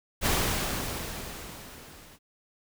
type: noise with level ramp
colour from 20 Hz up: pink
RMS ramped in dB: -24 to -52 dBFS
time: 0.21-2.19 s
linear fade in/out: 50 ms
effects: none

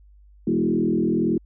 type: tone with frequency modulation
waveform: sine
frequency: 277.2 Hz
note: C#4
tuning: in tune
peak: -18 dBFS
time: 0.47-1.38 s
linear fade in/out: 5 ms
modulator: 41.2 Hz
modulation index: 2.4
effects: added 50 Hz sine -48 dBFS peak until 1.45 s

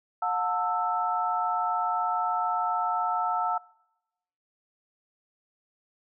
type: tone cluster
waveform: sine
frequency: 721 / 894 / 1318 Hz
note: F#5 / A5 / E6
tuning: -45 / +27 / -1 cents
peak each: -29 dBFS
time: 0.22-3.58 s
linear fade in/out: 5 ms
effects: noise-tail reverb RT60 0.9 s tail -24 dB re dry

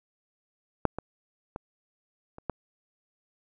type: clicks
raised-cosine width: 1 ms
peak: -7 / -19 / -21 / -29 / -15 dBFS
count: 5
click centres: 0.853 / 0.986 / 1.561 / 2.384 / 2.497 s
effects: none

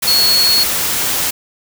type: tone in noise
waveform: sine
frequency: 4351 Hz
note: C#8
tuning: 33 cents flat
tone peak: -10 dBFS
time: 0.07-0.64 s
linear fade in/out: 10 ms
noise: white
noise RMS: -17 dBFS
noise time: 0.02-1.31 s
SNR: +4 dB
effects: none

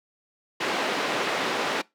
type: band-pass noise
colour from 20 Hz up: pink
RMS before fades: -27 dBFS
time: 0.6-1.82 s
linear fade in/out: 10 ms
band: 330 to 3500 Hz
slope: 12 dB/octave
effects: noise-tail reverb RT60 0.2 s tail -22 dB re dry + high-pass 150 Hz 12 dB/octave

